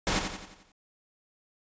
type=noise with echo; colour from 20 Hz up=pink; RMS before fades=-27 dBFS; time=0.07-0.19 s; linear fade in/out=0 ms; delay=88 ms; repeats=6; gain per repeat=-6 dB; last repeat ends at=0.718 s; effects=resampled to 16000 Hz